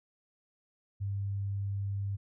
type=tone; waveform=sine; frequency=99.4 Hz; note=G2; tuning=25 cents sharp; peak=-31 dBFS; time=1-2.17 s; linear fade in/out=20 ms; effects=none